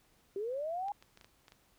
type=linear sweep; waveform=sine; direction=up; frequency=380 to 830.6 Hz; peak=-34 dBFS; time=0.36-0.92 s; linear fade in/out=2 ms
type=clicks; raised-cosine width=0.2 ms; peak=-37 dBFS; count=7; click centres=0.884 / 1.025 / 1.174 / 1.212 / 1.245 / 1.482 / 1.521 s
effects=pink hiss -69 dBFS RMS until 1.78 s